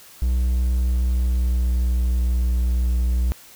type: tone with pitch glide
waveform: triangle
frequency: 61.9 to 60.98 Hz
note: B1 to B1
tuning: +5 to -21 cents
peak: -15 dBFS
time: 0.22-3.32 s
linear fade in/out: 0 ms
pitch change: -26 cents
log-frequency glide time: 0.94-2.13 s
effects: white hiss -46 dBFS RMS until 3.55 s